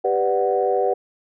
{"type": "chord", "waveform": "sine", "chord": "G major seventh", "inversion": "none", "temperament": "equal", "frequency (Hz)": [392, 493.9, 587.3, 740], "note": ["G4", "B4", "D5", "F#5"], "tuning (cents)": [0, 0, 0, 0], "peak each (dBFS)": [-22, -21, -25, -22], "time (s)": [0.04, 0.94], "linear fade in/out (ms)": 10, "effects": ["tanh soft clip ceiling -6 dBFS"]}